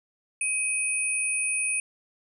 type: tone pair together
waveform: sine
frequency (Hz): 2522 / 9391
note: D#7 / D9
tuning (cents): +23 / -1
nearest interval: octave + major seventh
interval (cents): 2276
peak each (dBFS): -27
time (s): 0.41-1.8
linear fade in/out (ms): 2
effects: none